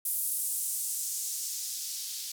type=noise with band-pass filter sweep; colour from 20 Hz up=violet; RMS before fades=-34 dBFS; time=0.05-2.32 s; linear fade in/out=5 ms; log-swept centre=11000 to 4300 Hz; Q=1.5; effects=none